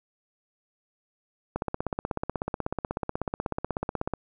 click train, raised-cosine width 1 ms, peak -14 dBFS, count 43, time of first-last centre 1.56-4.137 s, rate 16.3 Hz, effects none

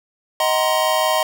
square chord, C half-diminished seventh, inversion first, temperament just, 627.9 / 753.5 / 941.9 / 1046.5 Hz, Eb5 / Gb5 / Bb5 / C6, +16 / +31 / +18 / 0 cents, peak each -20 / -24 / -24 / -23 dBFS, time 0.4-1.23 s, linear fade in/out 2 ms, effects none

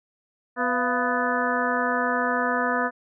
harmonic tone with a mistuned harmonic, 248.5 Hz, B3, 11 cents sharp, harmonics 1 / 2 / 3 / 4 / 5 / 6 / 7, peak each -29 / -29 / -29 / -29 / -29 / -29 / -29 dBFS, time 0.56-2.91 s, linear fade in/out 50 ms, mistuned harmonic 3, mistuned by -120 cents, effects none

